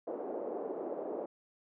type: band-pass noise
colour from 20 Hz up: white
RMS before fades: -39 dBFS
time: 0.07-1.26 s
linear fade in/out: 5 ms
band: 320 to 600 Hz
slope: 24 dB/octave
effects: none